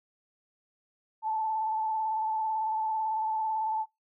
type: tone with vibrato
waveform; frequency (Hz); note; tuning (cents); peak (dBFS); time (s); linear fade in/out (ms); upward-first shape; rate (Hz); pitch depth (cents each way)
sine; 876; A5; -8; -27; 1.22-3.86; 50; square; 18; 21
effects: noise-tail reverb RT60 0.2 s tail -25 dB re dry